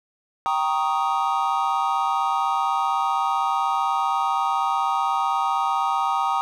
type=chord; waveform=triangle; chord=Eb dominant seventh; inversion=first; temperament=equal; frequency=784 / 932.3 / 1108.7 / 1244.5 Hz; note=G5 / Bb5 / Db6 / Eb6; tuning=0 / 0 / 0 / 0 cents; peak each=-23 / -23 / -27 / -23 dBFS; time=0.46-6.41 s; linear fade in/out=0 ms; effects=none